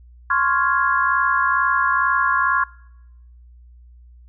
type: chord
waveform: sine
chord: Db major seventh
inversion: third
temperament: equal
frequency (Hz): 1046.5 / 1108.7 / 1396.9 / 1661.2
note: C6 / Db6 / F6 / Ab6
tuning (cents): 0 / 0 / 0 / 0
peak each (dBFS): -21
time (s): 0.3-2.64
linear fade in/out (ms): 5
effects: noise-tail reverb RT60 0.9 s tail -24 dB re dry + added 60 Hz sine -43 dBFS peak until 4.28 s